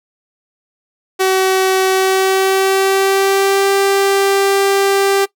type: tone with pitch glide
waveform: sawtooth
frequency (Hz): 378.6 to 393.8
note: F#4 to G4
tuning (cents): +40 to +8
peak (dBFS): -7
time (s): 1.19-5.26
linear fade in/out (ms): 20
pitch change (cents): +68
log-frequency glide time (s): 1.89-3.7
effects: noise-tail reverb RT60 0.1 s tail -19 dB re dry